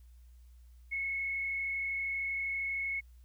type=tone with frequency modulation; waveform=sine; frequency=2191 Hz; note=C#7; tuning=21 cents flat; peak=-32 dBFS; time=0.91-3.01 s; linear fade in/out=20 ms; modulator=32.7 Hz; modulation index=0.7; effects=added 60 Hz sine -53 dBFS peak until 3.24 s + white hiss -74 dBFS RMS until 3.24 s